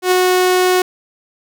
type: tone with ADSR envelope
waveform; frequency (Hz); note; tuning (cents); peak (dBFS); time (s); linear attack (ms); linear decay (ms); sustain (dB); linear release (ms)
sawtooth; 366.3; F#4; -17; -5; 0.02-0.82; 98; 4; -2; 3
effects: none